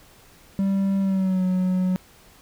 triangle tone with pitch glide, 195.2 to 184.24 Hz, G3 to F#3, -7 to -7 cents, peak -17 dBFS, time 0.59-1.96 s, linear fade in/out 0 ms, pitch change -100 cents, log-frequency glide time 1-1.44 s, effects pink hiss -52 dBFS RMS until 2.41 s

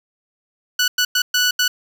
15% pulse tone bursts at uneven times, 1480 Hz, F#6, in tune, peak -8 dBFS, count 5, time 0.79-0.88 / 0.98-1.05 / 1.15-1.22 / 1.34-1.51 / 1.59-1.68 s, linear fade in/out 5 ms, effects none

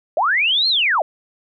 sine linear two-way sweep, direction up then down, 554.4 to 4312 to 554.4 Hz, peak -14 dBFS, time 0.17-1.02 s, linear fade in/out 2 ms, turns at 0.68 s, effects none

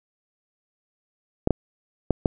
clicks, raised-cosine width 2 ms, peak -5 dBFS, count 4, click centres 1.474 / 1.507 / 2.107 / 2.258 s, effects none

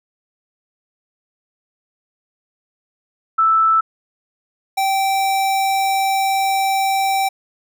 sine / square tone pair in turn, 1318.5 / 777.2 Hz, E6 / G5, 0 / -15 cents, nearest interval major sixth, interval 915 cents, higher first, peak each -11 / -16 dBFS, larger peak first, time 3.38-3.81 / 4.77-7.29 s, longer second, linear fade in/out 10 ms, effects none

